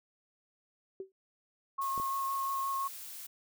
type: tone with exponential decay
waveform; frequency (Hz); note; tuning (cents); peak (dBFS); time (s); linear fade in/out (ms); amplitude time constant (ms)
sine; 383; G4; -40; -34; 1-1.12; 2; 24
type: tone with vibrato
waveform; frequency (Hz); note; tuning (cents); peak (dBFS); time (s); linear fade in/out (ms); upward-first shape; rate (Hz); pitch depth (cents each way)
sine; 1087; C#6; -34; -31; 1.78-2.88; 10; sine; 5.8; 13
type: noise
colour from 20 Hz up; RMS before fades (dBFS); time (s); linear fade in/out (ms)
blue; -45; 1.81-3.27; 10
type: clicks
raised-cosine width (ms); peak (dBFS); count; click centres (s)
2; -31; 2; 1.978 / 1.999
effects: none